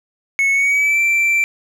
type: tone with pitch glide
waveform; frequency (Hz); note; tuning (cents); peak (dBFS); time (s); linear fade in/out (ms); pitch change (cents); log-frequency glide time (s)
triangle; 2200 to 2344; C#7 to D7; -14 to -4; -11; 0.39-1.44; 0; +110; 0.52-1
effects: none